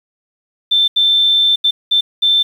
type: tone bursts at uneven times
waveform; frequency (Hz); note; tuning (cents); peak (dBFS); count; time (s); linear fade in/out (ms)
sine; 3552; A7; +16; -9; 5; 0.71-0.88 / 0.96-1.56 / 1.64-1.71 / 1.91-2.01 / 2.22-2.43; 10
effects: 7-bit